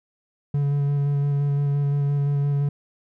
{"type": "tone with vibrato", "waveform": "triangle", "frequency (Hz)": 142.5, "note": "C#3", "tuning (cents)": 48, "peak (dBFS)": -17, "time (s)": [0.54, 2.69], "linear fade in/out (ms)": 5, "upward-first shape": "square", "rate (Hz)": 5.8, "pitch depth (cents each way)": 12, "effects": []}